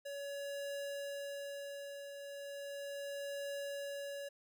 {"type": "tone with tremolo", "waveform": "square", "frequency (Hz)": 564, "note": "C#5", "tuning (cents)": 30, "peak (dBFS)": -40, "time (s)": [0.05, 4.29], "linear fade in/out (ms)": 10, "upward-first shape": "triangle", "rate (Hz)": 0.36, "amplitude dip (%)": 55, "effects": []}